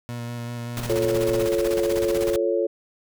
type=tone with vibrato; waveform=30% pulse; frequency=119.1 Hz; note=A#2; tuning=38 cents sharp; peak=-27 dBFS; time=0.09-1.46 s; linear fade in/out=0 ms; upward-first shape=square; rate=5.2 Hz; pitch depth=11 cents each way
type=noise with tremolo; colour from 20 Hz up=pink; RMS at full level=-31 dBFS; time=0.77-2.36 s; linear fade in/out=0 ms; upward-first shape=square; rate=16 Hz; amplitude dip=65%
type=chord; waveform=sine; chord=F augmented; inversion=none; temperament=equal; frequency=349.2 / 440 / 554.4 Hz; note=F4 / A4 / C#5; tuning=0 / 0 / 0 cents; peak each=-24 dBFS; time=0.89-2.67 s; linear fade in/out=10 ms
effects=none